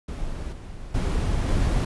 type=noise with level steps; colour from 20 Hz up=brown; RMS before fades=-31 / -37 / -23 / -21 dBFS; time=0.08-1.85 s; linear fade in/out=5 ms; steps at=0.52 / 0.94 / 1.48 s; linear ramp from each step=10 ms; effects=resampled to 24000 Hz